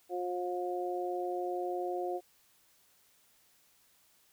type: harmonic tone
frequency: 178.8 Hz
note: F3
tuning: 41 cents sharp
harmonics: 2 / 3 / 4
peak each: -35 / -40 / -37 dBFS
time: 0.09-2.21 s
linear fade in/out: 50 ms
effects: white hiss -67 dBFS RMS until 4.32 s